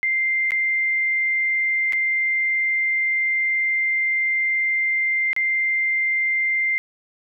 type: tone with dropouts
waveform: sine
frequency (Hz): 2093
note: C7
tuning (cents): 0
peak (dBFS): -18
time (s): 0.03-6.78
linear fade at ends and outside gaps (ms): 0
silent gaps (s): 0.507-0.519 / 1.924-1.932 / 5.331-5.364
effects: none